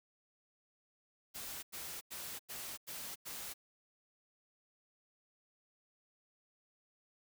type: noise bursts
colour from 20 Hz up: white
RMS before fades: -45 dBFS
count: 6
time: 1.34-3.54 s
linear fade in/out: 20 ms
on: 290 ms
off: 92 ms
effects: none